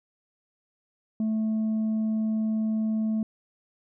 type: tone with tanh clipping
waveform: triangle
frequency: 218.8 Hz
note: A3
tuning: 9 cents flat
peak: -24 dBFS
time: 1.2-3.23 s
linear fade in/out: 2 ms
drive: 7 dB
effects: none